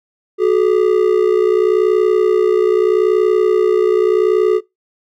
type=ring-modulated tone; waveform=triangle; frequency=400 Hz; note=G4; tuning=35 cents sharp; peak=-5 dBFS; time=0.38-4.61 s; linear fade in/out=50 ms; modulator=30.4 Hz; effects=noise-tail reverb RT60 0.2 s tail -23 dB re dry